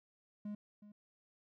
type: tone with echo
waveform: triangle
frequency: 207.8 Hz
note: G#3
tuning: 1 cent sharp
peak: -38 dBFS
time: 0.45-0.55 s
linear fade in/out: 5 ms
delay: 370 ms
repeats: 1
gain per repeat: -14 dB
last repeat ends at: 0.92 s
effects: none